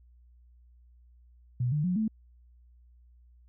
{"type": "tone with pitch steps", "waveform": "sine", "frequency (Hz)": [123.4, 149.31, 180.67, 218.6], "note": ["B2", "D3", "F#3", "A3"], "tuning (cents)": [-1, 29, -41, -11], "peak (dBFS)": -25, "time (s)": [1.6, 2.08], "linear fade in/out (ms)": 5, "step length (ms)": 120, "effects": ["added 60 Hz sine -55 dBFS peak until 3.48 s"]}